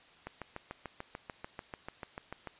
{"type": "click train", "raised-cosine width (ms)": 0.5, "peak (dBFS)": -25, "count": 16, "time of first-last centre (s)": [0.27, 2.473], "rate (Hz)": 6.81, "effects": ["white hiss -59 dBFS RMS until 2.59 s", "resampled to 8000 Hz"]}